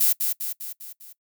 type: noise with echo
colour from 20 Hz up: violet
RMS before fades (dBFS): -19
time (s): 0-0.13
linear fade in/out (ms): 10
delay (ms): 200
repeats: 5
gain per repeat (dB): -5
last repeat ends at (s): 1.13
effects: noise-tail reverb RT60 0.1 s tail -21 dB re dry